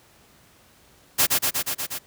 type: noise with echo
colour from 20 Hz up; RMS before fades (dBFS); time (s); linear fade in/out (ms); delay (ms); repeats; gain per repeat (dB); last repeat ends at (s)
white; -18; 1.18-1.27; 20; 120; 6; -2; 1.99
effects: pink hiss -55 dBFS RMS until 2.06 s + high-pass 60 Hz 12 dB/octave